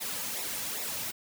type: noise with flanger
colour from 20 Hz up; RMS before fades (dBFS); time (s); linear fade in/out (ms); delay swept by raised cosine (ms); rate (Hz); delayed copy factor
white; -35; 0-1.12; 20; 0.64 to 2.84; 2.5; -0.65
effects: none